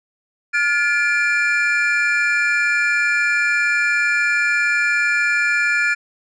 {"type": "tone cluster", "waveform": "triangle", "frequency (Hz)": [1419, 1725, 2376], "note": ["F6", "A6", "D7"], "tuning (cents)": [27, -35, 20], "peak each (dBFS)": -18, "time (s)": [0.53, 5.95], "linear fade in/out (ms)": 20, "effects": ["resampled to 24000 Hz"]}